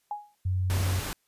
sine tone with exponential decay, 830.6 Hz, G#5, in tune, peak -27 dBFS, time 0.11-0.35 s, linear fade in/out 2 ms, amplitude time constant 51 ms
sine tone, 92.5 Hz, F#2, in tune, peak -24 dBFS, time 0.45-1 s, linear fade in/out 10 ms
pink noise, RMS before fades -34 dBFS, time 0.7-1.13 s, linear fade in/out 0 ms
effects white hiss -72 dBFS RMS until 1.27 s + resampled to 32000 Hz

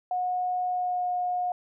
sine tone with pitch glide, 727 to 720.3 Hz, F#5 to F#5, -31 to -47 cents, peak -25 dBFS, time 0.11-1.52 s, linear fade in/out 2 ms, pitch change -16 cents, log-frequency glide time 0.66-1.07 s, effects none

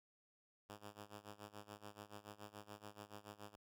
5% pulse tone with tremolo, 103.83 Hz, G#2, in tune, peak -39 dBFS, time 0.69-3.56 s, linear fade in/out 10 ms, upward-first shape sine, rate 7 Hz, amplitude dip 90%, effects none

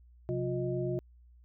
sine tone cluster, 131.6 / 179.7 / 356.4 / 623 Hz, C3 / F3 / F4 / D#5, +10 / +50 / +35 / +2 cents, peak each -34 / -40 / -33 / -39 dBFS, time 0.29-0.99 s, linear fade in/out 0 ms, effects added 60 Hz sine -55 dBFS peak until 1.44 s

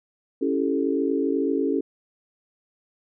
sine chord, A dominant seventh, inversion first, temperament equal, 277.2 / 329.6 / 392 / 440 Hz, C#4 / E4 / G4 / A4, 0 / 0 / 0 / 0 cents, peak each -24 / -28 / -27 / -27 dBFS, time 0.41-1.81 s, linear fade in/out 10 ms, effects none

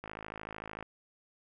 click train, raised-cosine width 0.5 ms, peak -26 dBFS, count 43, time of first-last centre 0.04-0.827 s, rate 53.4 Hz, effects none

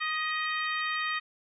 harmonic tone with a mistuned harmonic, 622 Hz, D#5, 1 cent flat, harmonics 2 / 3 / 4 / 5 / 6 / 7, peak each -33 / -32 / -36 / -41 / -41 / -45 dBFS, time 0-1.2 s, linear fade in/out 20 ms, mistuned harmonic 3, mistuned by +24 cents, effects none

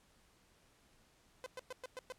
sawtooth tone bursts, 510 Hz, C5, 44 cents flat, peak -39 dBFS, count 6, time 1.44-2.122 s, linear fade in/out 0 ms, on 22 ms, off 110 ms, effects pink hiss -69 dBFS RMS until 2.18 s + low-pass 11000 Hz 12 dB/octave

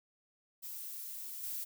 violet noise with level steps, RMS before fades -44 / -40 dBFS, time 0.62-1.65 s, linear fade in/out 20 ms, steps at 1.43 s, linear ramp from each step 5 ms, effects none

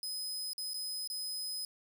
sawtooth tone with dropouts, 5040 Hz, D#8, 21 cents sharp, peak -34 dBFS, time 0.03-1.65 s, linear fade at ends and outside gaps 1 ms, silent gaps 0.533-0.58 / 0.735-0.742 / 1.075-1.1 s, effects 11-bit

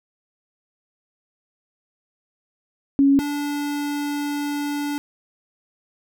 sine / square tone pair in turn, 277.2 / 289.9 Hz, C#4 / D4, 0 / -22 cents, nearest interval minor second, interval 78 cents, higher second, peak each -12 / -24 dBFS, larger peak first, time 2.99-3.19 / 3.19-4.98 s, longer second, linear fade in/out 0 ms, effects none

